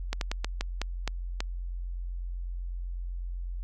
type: slowing click train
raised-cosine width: 0.2 ms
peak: -13 dBFS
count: 8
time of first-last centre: 0.13-1.405 s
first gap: 82 ms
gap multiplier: 1.26
effects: added 44 Hz sine -32 dBFS peak until 3.63 s